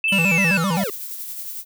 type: tone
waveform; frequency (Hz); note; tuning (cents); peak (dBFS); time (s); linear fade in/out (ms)
sine; 2637; E7; 0; -17; 0.04-0.57; 2
type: linear sweep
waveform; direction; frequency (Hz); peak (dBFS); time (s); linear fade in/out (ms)
square; down; 3136 to 376; -25; 0.08-0.9; 2
type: tone with vibrato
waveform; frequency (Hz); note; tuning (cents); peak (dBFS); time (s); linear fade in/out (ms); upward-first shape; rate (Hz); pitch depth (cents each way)
square; 180; F#3; -47; -20; 0.12-0.84; 5; square; 7.7; 150
type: noise with tremolo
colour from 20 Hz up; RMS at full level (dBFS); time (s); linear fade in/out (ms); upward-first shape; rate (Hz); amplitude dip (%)
violet; -30; 0.74-1.65; 50; triangle; 11; 40
effects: none